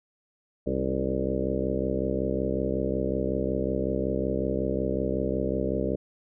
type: harmonic tone with a mistuned harmonic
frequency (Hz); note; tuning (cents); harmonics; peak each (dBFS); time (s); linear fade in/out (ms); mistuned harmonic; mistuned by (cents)
65.41; C2; 0; 1 / 2 / 3 / 4 / 5 / 6 / 7 / 8 / 9; -34 / -36 / -32 / -34 / -34 / -33 / -32 / -35 / -34; 0.66-5.96; 10; 4; +63
effects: none